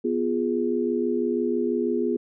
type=chord; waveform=sine; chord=F diminished; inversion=second; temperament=equal; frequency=246.9 / 349.2 / 415.3 Hz; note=Cb4 / F4 / Ab4; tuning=0 / 0 / 0 cents; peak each=-26 dBFS; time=0.04-2.17 s; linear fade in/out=10 ms; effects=none